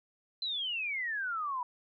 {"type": "exponential sweep", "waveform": "sine", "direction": "down", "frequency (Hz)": [4100, 962], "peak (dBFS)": -32, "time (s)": [0.42, 1.63], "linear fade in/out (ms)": 2, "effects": []}